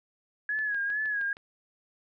sine tone with vibrato, 1672 Hz, G#6, 11 cents sharp, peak -27 dBFS, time 0.49-1.33 s, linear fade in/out 2 ms, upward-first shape sine, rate 2.3 Hz, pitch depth 64 cents each way
click train, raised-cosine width 0.3 ms, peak -32 dBFS, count 6, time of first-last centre 0.59-1.369 s, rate 6.42 Hz
effects none

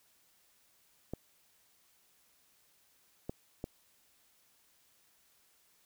clicks, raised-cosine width 2 ms, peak -24 dBFS, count 3, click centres 1.136 / 3.295 / 3.641 s, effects white hiss -69 dBFS RMS until 5.85 s

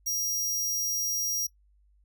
sawtooth tone, 5700 Hz, F8, 34 cents sharp, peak -25 dBFS, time 0.06-1.47 s, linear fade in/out 10 ms, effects noise-tail reverb RT60 0.1 s tail -20 dB re dry + added 50 Hz sine -60 dBFS peak until 2.04 s

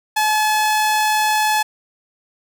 sawtooth tone, 857 Hz, A5, 46 cents flat, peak -11 dBFS, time 0.16-1.63 s, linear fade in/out 10 ms, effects none

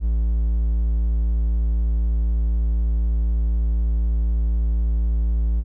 triangle tone, 56 Hz, A1, 31 cents sharp, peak -15 dBFS, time 0-5.64 s, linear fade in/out 50 ms, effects none

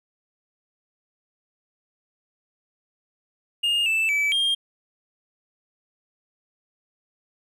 triangle tone with pitch steps, 2833 / 2643 / 2302 / 3214 Hz, F7 / E7 / D7 / G7, +24 / +4 / -35 / +43 cents, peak -18 dBFS, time 3.63-4.55 s, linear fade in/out 10 ms, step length 230 ms, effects none

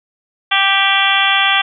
harmonic tone with a mistuned harmonic, 392 Hz, G4, in tune, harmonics 2 / 3 / 4 / 5 / 6 / 7 / 8 / 9, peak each -19 / -19 / -19 / -19 / -19 / -19 / -19 / -19 dBFS, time 0.51-1.62 s, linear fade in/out 10 ms, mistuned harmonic 9, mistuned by -61 cents, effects none

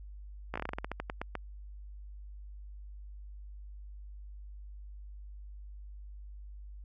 slowing click train, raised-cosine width 0.5 ms, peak -20 dBFS, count 15, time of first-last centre 0.54-1.353 s, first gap 16 ms, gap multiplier 1.18, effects added 50 Hz sine -44 dBFS peak until 6.84 s

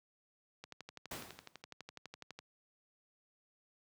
click train, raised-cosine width 0.2 ms, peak -30 dBFS, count 22, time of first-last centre 0.64-2.39 s, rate 12 Hz
pink noise with exponential decay, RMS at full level -41 dBFS, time 1.11-1.62 s, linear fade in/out 5 ms, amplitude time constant 110 ms
effects high-pass 100 Hz 12 dB/octave

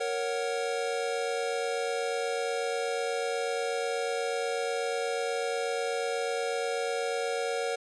square chord, F# major, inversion first, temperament equal, 466.2 / 554.4 / 740 Hz, A#4 / C#5 / F#5, 0 / 0 / 0 cents, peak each -32 / -35 / -36 dBFS, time 0-7.76 s, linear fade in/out 10 ms, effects resampled to 22050 Hz

